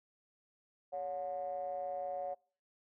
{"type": "ring-modulated tone", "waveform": "triangle", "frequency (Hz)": 82, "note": "E2", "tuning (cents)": -9, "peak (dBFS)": -31, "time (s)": [0.92, 2.35], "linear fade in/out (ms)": 20, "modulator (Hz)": 643, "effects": ["noise-tail reverb RT60 0.5 s tail -26 dB re dry", "tanh soft clip ceiling -27 dBFS"]}